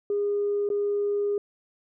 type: tone with dropouts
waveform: sine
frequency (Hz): 408.4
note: G#4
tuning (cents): -29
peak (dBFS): -22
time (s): 0.1-1.38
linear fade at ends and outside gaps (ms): 2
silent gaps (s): 0.69-0.701
effects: tanh soft clip ceiling -18 dBFS